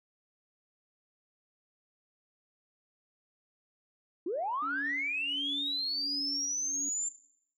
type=linear sweep; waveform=sine; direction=up; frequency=311.2 to 7300 Hz; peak=-30 dBFS; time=4.26-7.09 s; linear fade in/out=5 ms
type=tone with tremolo; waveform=sine; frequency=282.9 Hz; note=C#4; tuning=35 cents sharp; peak=-38 dBFS; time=4.62-6.89 s; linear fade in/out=5 ms; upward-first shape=sine; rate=1.4 Hz; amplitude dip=90%
effects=noise-tail reverb RT60 0.7 s tail -17 dB re dry + tanh soft clip ceiling -23 dBFS